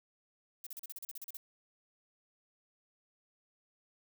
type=noise bursts; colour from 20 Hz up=violet; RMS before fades=-44 dBFS; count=12; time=0.64-1.37 s; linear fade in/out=2 ms; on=26 ms; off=38 ms; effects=none